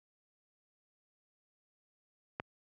click, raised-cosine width 0.5 ms, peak -21 dBFS, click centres 2.399 s, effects high-pass 80 Hz 12 dB/octave

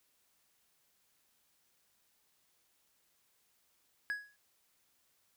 triangle tone with exponential decay, 1669 Hz, G#6, 8 cents sharp, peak -29 dBFS, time 4.1-4.36 s, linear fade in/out 0 ms, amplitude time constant 55 ms, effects white hiss -74 dBFS RMS until 5.36 s

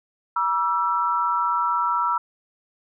sine tone cluster, 961 / 1159 / 1335 Hz, B5 / D6 / E6, -48 / -23 / +22 cents, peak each -23 / -30 / -22 dBFS, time 0.36-2.18 s, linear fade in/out 5 ms, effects none

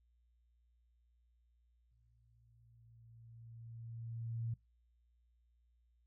sine tone with exponential growth, 115.2 Hz, A#2, 20 cents flat, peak -36 dBFS, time 1.91-4.54 s, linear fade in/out 5 ms, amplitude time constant 570 ms, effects noise-tail reverb RT60 0.2 s tail -21 dB re dry + added 59 Hz sine -70 dBFS peak until 6.06 s

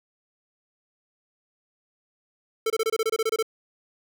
square tone bursts, 444.9 Hz, A4, 19 cents sharp, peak -22 dBFS, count 12, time 2.66-3.427 s, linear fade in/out 5 ms, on 41 ms, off 25 ms, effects none

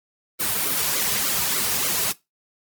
white noise with flanger, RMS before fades -23 dBFS, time 0.39-2.13 s, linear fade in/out 20 ms, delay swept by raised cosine 1.1 to 3.7 ms, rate 3.4 Hz, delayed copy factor -1, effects noise-tail reverb RT60 0.2 s tail -20 dB re dry + Opus 32 kbps

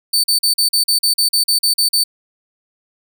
sawtooth tone bursts, 4546 Hz, C#8, 43 cents sharp, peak -9 dBFS, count 13, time 0.13-2.04 s, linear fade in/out 10 ms, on 110 ms, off 40 ms, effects none

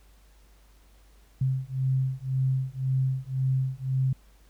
sine beating tone pair, 130.81 / 132.71 Hz, C3 / C3, 0 / +25 cents, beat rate 1.9 Hz, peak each -27 dBFS, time 1.41-4.13 s, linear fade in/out 5 ms, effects added 50 Hz sine -54 dBFS peak until 4.49 s + pink hiss -63 dBFS RMS until 4.49 s

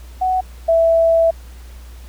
sine tone pair in turn, 744 / 660.1 Hz, F#5 / E5, +9 / +2 cents, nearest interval major second, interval 207 cents, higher first, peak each -14 / -10 dBFS, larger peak second, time 0.21-0.41 / 0.68-1.31 s, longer second, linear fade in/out 10 ms, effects added 60 Hz sine -34 dBFS peak until 2.08 s + pink hiss -47 dBFS RMS until 2.08 s

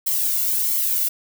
violet noise with flanger, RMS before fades -21 dBFS, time 0.06-1.09 s, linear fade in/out 10 ms, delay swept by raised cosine 0.93 to 1.44 ms, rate 1.5 Hz, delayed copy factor +0.55, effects none

